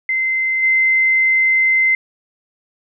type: tone with level steps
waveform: sine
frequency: 2070 Hz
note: C7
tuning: 19 cents flat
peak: -15 / -11 dBFS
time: 0.09-1.95 s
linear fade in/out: 2 ms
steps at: 0.62 s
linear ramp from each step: 20 ms
effects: none